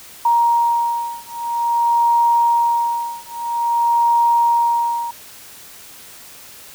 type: beating tone pair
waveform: sine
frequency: 939 / 939.5 Hz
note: A#5 / A#5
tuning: +12 / +13 cents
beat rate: 0.5 Hz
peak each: -17 dBFS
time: 0.25-5.11 s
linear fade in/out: 5 ms
effects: white hiss -40 dBFS RMS until 6.74 s